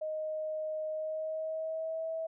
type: tone with pitch glide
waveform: sine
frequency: 622.3 to 648 Hz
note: D#5 to E5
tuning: 0 to -30 cents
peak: -33 dBFS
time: 0.01-2.27 s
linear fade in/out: 10 ms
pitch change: +70 cents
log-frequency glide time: 0.9-2.07 s
effects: none